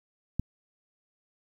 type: click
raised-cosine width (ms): 5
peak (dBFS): -15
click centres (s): 0.396
effects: 9-bit